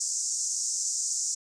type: band-pass noise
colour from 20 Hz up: white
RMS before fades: -30 dBFS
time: 0-1.35 s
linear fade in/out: 10 ms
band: 5800 to 7700 Hz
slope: 48 dB/octave
effects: resampled to 22050 Hz